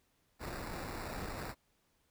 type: noise with sample-and-hold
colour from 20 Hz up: pink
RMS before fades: -42 dBFS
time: 0.39-1.55 s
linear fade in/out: 50 ms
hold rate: 3150 Hz
effects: pink hiss -75 dBFS RMS until 2.1 s

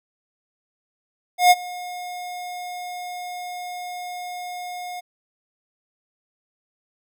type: tone with ADSR envelope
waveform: square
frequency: 718 Hz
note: F5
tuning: 48 cents sharp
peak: -9 dBFS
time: 1.38-5.01 s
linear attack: 130 ms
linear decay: 35 ms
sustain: -22 dB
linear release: 19 ms
effects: none

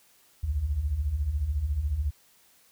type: beating tone pair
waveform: sine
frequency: 62 / 76 Hz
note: B1 / D#2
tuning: +7 / -40 cents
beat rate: 14 Hz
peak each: -32 / -26 dBFS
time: 0.43-2.11 s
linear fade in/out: 10 ms
effects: white hiss -61 dBFS RMS until 2.71 s

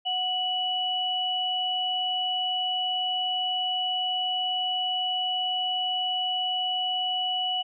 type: tone pair together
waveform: sine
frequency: 737.2 / 2946 Hz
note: F#5 / F#7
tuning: -7 / -8 cents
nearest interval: 2 octaves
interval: 2399 cents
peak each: -30 / -26 dBFS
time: 0.05-7.63 s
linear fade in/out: 20 ms
effects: none

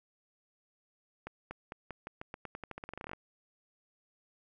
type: accelerating click train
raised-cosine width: 0.5 ms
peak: -26 dBFS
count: 22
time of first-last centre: 1.27-3.133 s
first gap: 240 ms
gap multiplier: 0.88
effects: none

